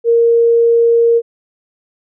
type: tone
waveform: sine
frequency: 465.6 Hz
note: A#4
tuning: 2 cents flat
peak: -7 dBFS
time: 0.04-1.22 s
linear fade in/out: 50 ms
effects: none